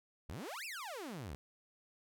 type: exponential two-way sweep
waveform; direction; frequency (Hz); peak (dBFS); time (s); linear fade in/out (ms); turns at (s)
sawtooth; up then down; 60.7 to 2775 to 60.7; -39; 0.29-1.35; 0; 0.65
effects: none